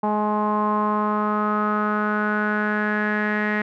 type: tone with low-pass filter sweep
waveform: sawtooth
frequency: 210.7 Hz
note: G#3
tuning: 25 cents sharp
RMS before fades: -22 dBFS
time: 0.03-3.62 s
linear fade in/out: 5 ms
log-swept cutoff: 920 to 1900 Hz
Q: 6.6
effects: none